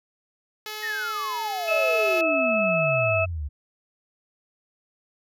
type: tone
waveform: 5% pulse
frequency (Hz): 427.6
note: A4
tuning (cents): -49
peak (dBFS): -21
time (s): 0.66-2.21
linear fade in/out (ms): 2
type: exponential sweep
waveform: sine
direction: down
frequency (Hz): 1900 to 68.5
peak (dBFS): -27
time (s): 0.82-3.49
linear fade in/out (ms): 20
type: harmonic tone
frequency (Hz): 650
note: E5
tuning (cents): -24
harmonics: 1 / 2 / 4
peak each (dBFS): -22 / -30 / -24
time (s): 1.67-3.26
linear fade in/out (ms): 20
effects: none